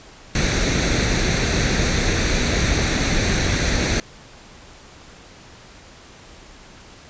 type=noise with comb filter; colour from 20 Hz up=pink; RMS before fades=-19 dBFS; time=0.35-4 s; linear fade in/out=2 ms; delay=0.49 ms; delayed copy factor=+0.55; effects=pink hiss -44 dBFS RMS until 7.09 s + resampled to 16000 Hz